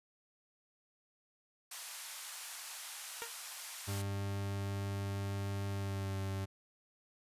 white band-pass noise, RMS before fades -47 dBFS, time 1.71-4.02 s, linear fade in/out 5 ms, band 730 to 12000 Hz, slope 24 dB/octave
10% pulse tone with exponential decay, 464.8 Hz, A#4, 5 cents flat, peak -29 dBFS, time 3.22-3.34 s, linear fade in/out 0 ms, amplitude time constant 26 ms
40% pulse tone with pitch glide, 99.3 to 97.09 Hz, G2 to G2, +23 to -16 cents, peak -35 dBFS, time 3.87-6.46 s, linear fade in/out 20 ms, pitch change -39 cents, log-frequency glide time 5.7-6.18 s
effects resampled to 32000 Hz

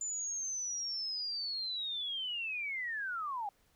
sine linear sweep, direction down, 7100 to 780 Hz, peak -35 dBFS, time 0.01-3.49 s, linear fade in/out 2 ms, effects pink hiss -71 dBFS RMS until 3.75 s

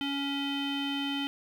square tone with low-pass filter, 280 Hz, C#4, 18 cents sharp, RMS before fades -32 dBFS, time 0.01-1.27 s, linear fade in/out 0 ms, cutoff 3100 Hz, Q 7.6, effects 9-bit

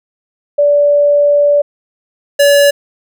sine / square tone pair in turn, 580 / 570.7 Hz, D5 / D5, -22 / -50 cents, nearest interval unison, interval 28 cents, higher first, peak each -6 dBFS, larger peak neither, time 0.58-1.62 / 2.39-2.71 s, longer first, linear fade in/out 10 ms, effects none

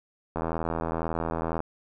click train, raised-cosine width 1 ms, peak -15 dBFS, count 103, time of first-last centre 0.36-1.604 s, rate 82 Hz, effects none

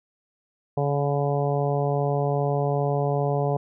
harmonic tone, 142.5 Hz, C#3, 48 cents sharp, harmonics 1 / 2 / 3 / 4 / 5 / 6 / 7, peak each -24 / -36 / -27 / -29 / -29 / -35 / -38 dBFS, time 0.77-3.57 s, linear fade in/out 5 ms, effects none

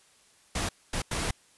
pink noise bursts at uneven times, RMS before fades -30 dBFS, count 3, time 0.55-0.69 / 0.93-1.02 / 1.11-1.31 s, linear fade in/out 5 ms, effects white hiss -61 dBFS RMS until 1.57 s + resampled to 24000 Hz

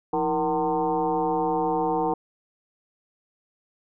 sine tone with frequency modulation, 614 Hz, D#5, 23 cents flat, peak -21 dBFS, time 0.13-2.14 s, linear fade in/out 5 ms, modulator 146 Hz, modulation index 2.4, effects none

